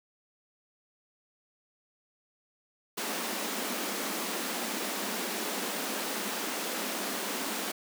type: high-pass noise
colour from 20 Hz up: pink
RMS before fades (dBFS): -34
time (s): 2.97-7.72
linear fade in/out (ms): 10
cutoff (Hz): 190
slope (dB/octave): 96
effects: none